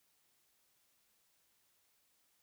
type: silence
effects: white hiss -75 dBFS RMS until 2.42 s